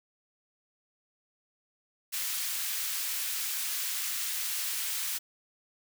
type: high-pass noise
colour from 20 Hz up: white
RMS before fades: -33 dBFS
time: 2.12-5.19 s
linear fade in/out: 20 ms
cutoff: 1600 Hz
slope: 12 dB/octave
effects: none